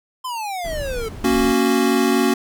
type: exponential sweep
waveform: square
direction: down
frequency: 1046.5 to 431.6 Hz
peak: -25 dBFS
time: 0.24-1.09 s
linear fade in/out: 10 ms
type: noise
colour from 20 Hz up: brown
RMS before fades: -30 dBFS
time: 0.64-1.53 s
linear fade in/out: 10 ms
type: chord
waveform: square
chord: F# major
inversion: first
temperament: equal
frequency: 233.1 / 277.2 / 370 Hz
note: A#3 / C#4 / F#4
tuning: 0 / 0 / 0 cents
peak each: -20 dBFS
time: 1.24-2.34 s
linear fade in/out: 5 ms
effects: none